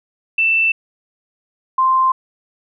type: tone pair in turn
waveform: sine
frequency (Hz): 2664 / 1045.4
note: E7 / C6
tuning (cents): +18 / -2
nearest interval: octave + major third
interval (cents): 1620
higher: first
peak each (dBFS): -12 / -11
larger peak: second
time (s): 0.38-0.72 / 1.78-2.12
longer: neither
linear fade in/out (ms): 5
effects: none